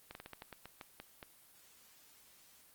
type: slowing click train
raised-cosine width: 0.3 ms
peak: -30 dBFS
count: 11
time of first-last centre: 0.11-1.228 s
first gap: 41 ms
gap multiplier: 1.21
effects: white hiss -63 dBFS RMS until 2.74 s + Opus 24 kbps